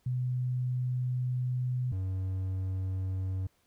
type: tone pair in turn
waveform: sine / triangle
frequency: 125.7 / 94.17 Hz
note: B2 / F#2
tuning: +31 / +31 cents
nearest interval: perfect fourth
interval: 500 cents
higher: first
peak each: -28 dBFS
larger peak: neither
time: 0.06-1.92 / 1.92-3.47 s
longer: first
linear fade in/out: 5 ms
effects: pink hiss -71 dBFS RMS until 3.66 s